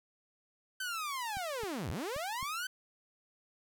sawtooth linear two-way sweep, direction down then up, 1548 to 65.41 to 1548 Hz, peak -32 dBFS, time 0.8-2.67 s, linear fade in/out 5 ms, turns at 1.9 s
click train, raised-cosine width 5 ms, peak -34 dBFS, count 5, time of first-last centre 1.37-2.428 s, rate 3.78 Hz
effects none

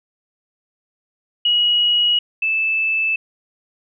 sine tone pair in turn, 2905 / 2630 Hz, F#7 / E7, -32 / -5 cents, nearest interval major second, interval 173 cents, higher first, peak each -13 / -16 dBFS, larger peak first, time 1.45-2.19 / 2.42-3.16 s, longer neither, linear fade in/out 5 ms, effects none

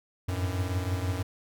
square tone cluster, 90.3 / 96.5 / 108.6 Hz, F#2 / G2 / A2, -42 / -27 / -22 cents, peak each -30 / -35 / -37 dBFS, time 0.28-1.23 s, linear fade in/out 10 ms, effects none

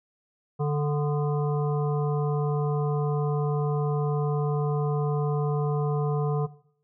harmonic tone with a mistuned harmonic, 146.83 Hz, D3, in tune, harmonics 1 / 3 / 5 / 7 / 8, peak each -24 / -29 / -35 / -38 / -42 dBFS, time 0.59-6.47 s, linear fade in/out 20 ms, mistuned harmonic 8, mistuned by +78 cents, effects noise-tail reverb RT60 0.6 s tail -18 dB re dry

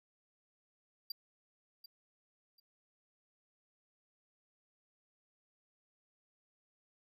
square tone with echo, 4748 Hz, D8, 18 cents sharp, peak -38 dBFS, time 1.1-1.12 s, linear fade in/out 5 ms, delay 740 ms, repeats 2, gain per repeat -13 dB, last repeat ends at 2.6 s, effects none

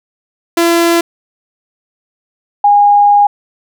sawtooth / sine tone pair in turn, 338.5 / 818.5 Hz, E4 / G#5, +46 / -25 cents, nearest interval octave + minor third, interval 1529 cents, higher second, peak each -4 dBFS, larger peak neither, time 0.57-1.01 / 2.64-3.27 s, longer second, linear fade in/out 5 ms, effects none

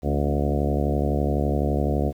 harmonic tone with a mistuned harmonic, 71.9 Hz, D2, 36 cents flat, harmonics 1 / 2 / 3 / 4 / 5 / 6 / 7 / 8 / 9 / 10, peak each -24 / -27 / -29 / -30 / -31 / -32 / -32 / -33 / -34 / -34 dBFS, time 0.02-2.13 s, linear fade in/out 50 ms, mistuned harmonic 3, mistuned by +40 cents, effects 9-bit

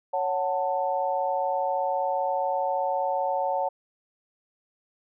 sine chord, F# minor, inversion second, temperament just, 555 / 740 / 888 Hz, C#5 / F#5 / A5, +2 / 0 / +16 cents, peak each -28 dBFS, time 0.13-3.69 s, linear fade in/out 10 ms, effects none

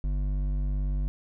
sine tone with hard clipping, 48.95 Hz, G1, 2 cents flat, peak -27 dBFS, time 0.04-1.08 s, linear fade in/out 0 ms, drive 9 dB, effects none

